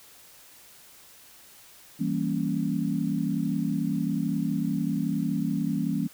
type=chord; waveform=sine; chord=E diminished seventh; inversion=none; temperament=equal with one note detuned; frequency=164.81 / 196 / 232.1 / 277.2 Hz; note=E3 / G3 / Bb3 / Db4; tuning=0 / 0 / -7 / 0 cents; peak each=-30 dBFS; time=1.99-6.08 s; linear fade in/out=20 ms; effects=white hiss -52 dBFS RMS until 6.13 s